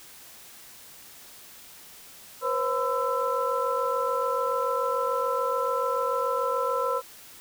sine tone cluster, 489.1 / 536 / 1013 / 1327 Hz, B4 / C5 / B5 / E6, -17 / +42 / +44 / +11 cents, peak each -29 dBFS, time 2.41-7.02 s, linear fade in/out 50 ms, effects tanh soft clip ceiling -13 dBFS + white hiss -48 dBFS RMS until 7.4 s

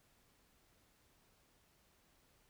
silence, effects pink hiss -72 dBFS RMS until 2.49 s

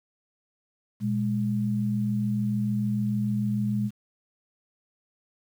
sine tone pair together, 120 / 206.8 Hz, B2 / G#3, -49 / -7 cents, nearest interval major sixth, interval 942 cents, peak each -28 / -25 dBFS, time 1-3.91 s, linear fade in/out 50 ms, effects 9-bit

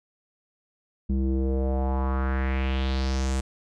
square tone with low-pass filter sweep, 66 Hz, C2, 16 cents sharp, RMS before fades -25 dBFS, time 1.09-3.41 s, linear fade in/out 10 ms, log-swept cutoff 240 to 8400 Hz, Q 3, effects none

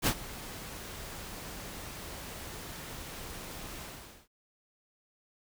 pink noise with ADSR envelope, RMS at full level -25 dBFS, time 0.02-4.28 s, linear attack 49 ms, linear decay 69 ms, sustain -18 dB, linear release 470 ms, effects none

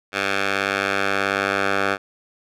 10% pulse tone with band-pass filter sweep, 98.5 Hz, G2, 9 cents sharp, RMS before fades -22 dBFS, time 0.12-1.98 s, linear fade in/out 50 ms, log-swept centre 2100 to 1400 Hz, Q 1.1, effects none

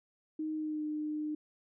sine tone with pitch glide, 311.1 to 303.5 Hz, D#4 to D#4, 0 to -43 cents, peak -33 dBFS, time 0.39-1.35 s, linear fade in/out 5 ms, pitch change -43 cents, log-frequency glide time 0.54-0.84 s, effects none

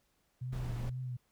sine tone with vibrato, 123.8 Hz, B2, 5 cents sharp, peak -36 dBFS, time 0.41-1.17 s, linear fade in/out 10 ms, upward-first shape triangle, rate 2.1 Hz, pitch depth 74 cents each way
brown noise, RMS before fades -40 dBFS, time 0.52-0.9 s, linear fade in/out 10 ms
effects pink hiss -75 dBFS RMS until 1.31 s

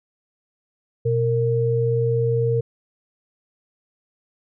sine tone pair together, 122.1 / 461 Hz, B2 / A#4, -19 / -19 cents, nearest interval octave + major seventh, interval 2300 cents, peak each -20 dBFS, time 1.05-2.61 s, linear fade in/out 10 ms, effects none

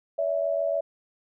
sine tone pair together, 570.2 / 657 Hz, C#5 / E5, +49 / -6 cents, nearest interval major second, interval 245 cents, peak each -26 dBFS, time 0.18-0.81 s, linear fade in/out 10 ms, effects none

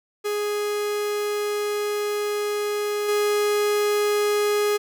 45% pulse tone with level steps, 415.3 Hz, G#4, in tune, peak -23 / -19 dBFS, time 0.24-4.78 s, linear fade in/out 20 ms, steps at 3.08 s, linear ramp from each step 10 ms, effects none

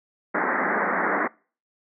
white band-pass noise, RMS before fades -24 dBFS, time 0.34-1.28 s, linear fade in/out 10 ms, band 180 to 2000 Hz, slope 96 dB/octave, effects noise-tail reverb RT60 0.4 s tail -25 dB re dry

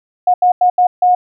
sine tone bursts at uneven times, 723 Hz, F#5, 40 cents flat, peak -7 dBFS, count 5, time 0.27-0.34 / 0.42-0.52 / 0.61-0.7 / 0.78-0.87 / 1.02-1.15 s, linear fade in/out 5 ms, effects none

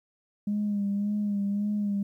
sine tone with vibrato, 204.3 Hz, G#3, 28 cents flat, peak -24 dBFS, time 0.47-2.03 s, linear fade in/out 5 ms, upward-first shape sine, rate 1.8 Hz, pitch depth 38 cents each way, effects tanh soft clip ceiling -21 dBFS + 11-bit

